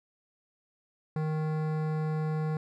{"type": "tone with hard clipping", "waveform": "sine", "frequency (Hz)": 155.56, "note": "D#3", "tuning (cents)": 0, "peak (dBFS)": -30, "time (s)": [1.16, 2.57], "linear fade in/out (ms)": 2, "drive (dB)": 16, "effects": []}